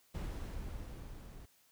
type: noise with level ramp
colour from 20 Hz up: brown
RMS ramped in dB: -39 to -51 dBFS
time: 0.14-1.46 s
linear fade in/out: 10 ms
effects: white hiss -69 dBFS RMS until 1.71 s